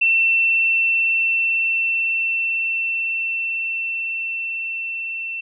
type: tone with level ramp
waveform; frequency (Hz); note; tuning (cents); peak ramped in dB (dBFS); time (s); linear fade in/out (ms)
sine; 2691; E7; +35; -13 to -25; 0.01-5.41; 10
effects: none